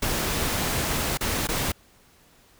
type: noise with dropouts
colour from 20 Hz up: pink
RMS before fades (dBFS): -26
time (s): 0.02-1.72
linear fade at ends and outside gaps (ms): 5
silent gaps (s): 1.174-1.208 / 1.473-1.487
effects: pink hiss -57 dBFS RMS until 2.59 s

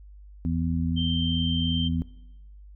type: harmonic tone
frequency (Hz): 82.8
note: E2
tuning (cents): +8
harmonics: 1 / 2 / 3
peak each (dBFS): -28 / -28 / -28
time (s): 0.45-2.02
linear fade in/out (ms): 0
type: tone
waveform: sine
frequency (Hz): 3136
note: G7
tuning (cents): 0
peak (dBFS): -29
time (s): 0.96-1.89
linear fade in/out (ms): 20
effects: noise-tail reverb RT60 0.9 s tail -20 dB re dry + added 50 Hz sine -44 dBFS peak until 2.75 s

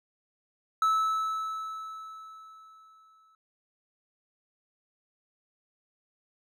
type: tone with exponential decay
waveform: triangle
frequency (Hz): 1305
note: E6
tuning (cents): -18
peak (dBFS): -19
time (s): 0.82-3.35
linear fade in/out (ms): 2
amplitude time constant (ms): 550
effects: none

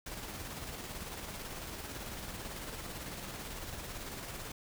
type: noise with tremolo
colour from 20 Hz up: pink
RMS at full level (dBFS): -42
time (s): 0.06-4.52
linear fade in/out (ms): 5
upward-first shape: square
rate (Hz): 18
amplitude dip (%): 30
effects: none

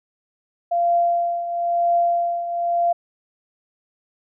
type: tone with tremolo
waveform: sine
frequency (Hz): 690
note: F5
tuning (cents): -21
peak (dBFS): -14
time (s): 0.71-2.93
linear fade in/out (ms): 10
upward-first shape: triangle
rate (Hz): 1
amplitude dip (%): 70
effects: none

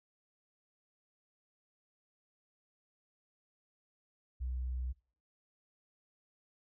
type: tone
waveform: sine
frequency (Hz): 63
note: B1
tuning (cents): +35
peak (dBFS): -33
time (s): 4.4-4.93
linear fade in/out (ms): 20
effects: noise-tail reverb RT60 0.5 s tail -26 dB re dry + tanh soft clip ceiling -31 dBFS

